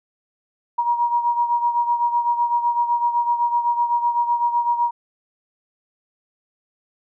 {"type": "beating tone pair", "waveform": "sine", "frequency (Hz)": [950, 957.9], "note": ["A#5", "A#5"], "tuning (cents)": [33, 47], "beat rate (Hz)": 7.9, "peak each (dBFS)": [-18, -24], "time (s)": [0.78, 4.91], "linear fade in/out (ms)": 10, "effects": []}